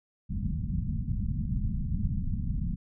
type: low-pass noise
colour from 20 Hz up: pink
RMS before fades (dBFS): -30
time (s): 0.29-2.76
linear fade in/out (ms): 20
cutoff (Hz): 220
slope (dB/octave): 48
effects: none